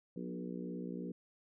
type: harmonic tone with a mistuned harmonic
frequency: 60.2 Hz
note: B1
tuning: 44 cents flat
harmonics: 3 / 4 / 5 / 6 / 7 / 8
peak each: -43 / -45 / -47 / -49 / -50 / -51 dBFS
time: 0.16-1.12 s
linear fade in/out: 5 ms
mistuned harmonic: 4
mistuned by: +19 cents
effects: none